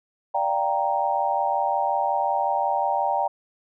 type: chord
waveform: sine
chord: G minor seventh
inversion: second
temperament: equal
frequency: 587.3 / 698.5 / 784 / 932.3 Hz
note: D5 / F5 / G5 / Bb5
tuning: 0 / 0 / 0 / 0 cents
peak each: -28 / -29 / -24 / -25 dBFS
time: 0.34-3.28 s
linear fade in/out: 10 ms
effects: none